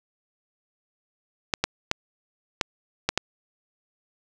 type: clicks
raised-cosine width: 0.2 ms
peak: -4 dBFS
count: 6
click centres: 1.538 / 1.64 / 1.914 / 2.612 / 3.09 / 3.176 s
effects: none